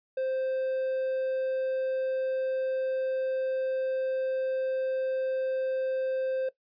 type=tone; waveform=triangle; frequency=523.3 Hz; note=C5; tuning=in tune; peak=-25 dBFS; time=0.17-6.49 s; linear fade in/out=5 ms; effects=noise-tail reverb RT60 0.1 s tail -17 dB re dry + resampled to 11025 Hz